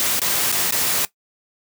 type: noise with dropouts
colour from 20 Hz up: white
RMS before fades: -20 dBFS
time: 0-1.05 s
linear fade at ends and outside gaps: 0 ms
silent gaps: 0.195-0.217 / 0.517-0.525 / 0.708-0.723 s
effects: noise-tail reverb RT60 0.1 s tail -17 dB re dry + high-pass 100 Hz 12 dB/octave